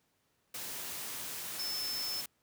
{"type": "tone in noise", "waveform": "sine", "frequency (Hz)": 5274, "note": "E8", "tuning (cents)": 0, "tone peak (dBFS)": -35, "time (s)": [1.59, 2.21], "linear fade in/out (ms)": 5, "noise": "white", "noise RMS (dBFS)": -41, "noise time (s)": [0.54, 2.26], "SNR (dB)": 3, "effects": ["pink hiss -75 dBFS RMS until 2.42 s", "high-pass 80 Hz 12 dB/octave"]}